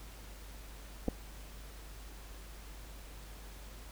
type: clicks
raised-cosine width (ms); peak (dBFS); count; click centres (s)
2; -20; 2; 1.082 / 1.086
effects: added 50 Hz sine -48 dBFS peak until 3.91 s + pink hiss -54 dBFS RMS until 3.91 s